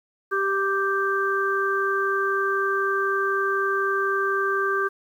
harmonic tone, 392 Hz, G4, in tune, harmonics 1 / 3 / 4, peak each -25 / -25 / -25 dBFS, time 0.31-4.89 s, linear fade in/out 20 ms, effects 9-bit

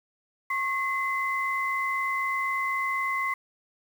sine tone pair together, 1089 / 2047 Hz, C#6 / C7, -31 / -38 cents, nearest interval major seventh, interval 1093 cents, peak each -28 dBFS, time 0.5-3.34 s, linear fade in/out 5 ms, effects 8-bit

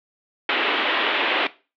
white band-pass noise, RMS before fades -22 dBFS, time 0.49-1.47 s, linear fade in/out 2 ms, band 260 to 3400 Hz, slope 48 dB/octave, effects noise-tail reverb RT60 0.3 s tail -17 dB re dry

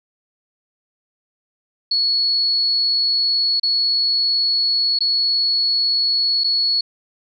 sine tone with dropouts, 4379 Hz, C#8, 22 cents flat, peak -15 dBFS, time 1.91-6.81 s, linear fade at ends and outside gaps 5 ms, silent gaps 3.598-3.631 / 4.989-5.006 / 6.437-6.442 s, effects none

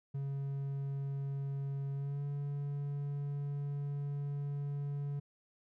triangle tone with pitch glide, 138.59 to 142.73 Hz, C#3 to D3, 0 to -49 cents, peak -33 dBFS, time 0.14-5.2 s, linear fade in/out 10 ms, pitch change +51 cents, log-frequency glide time 1.94-2.23 s, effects none

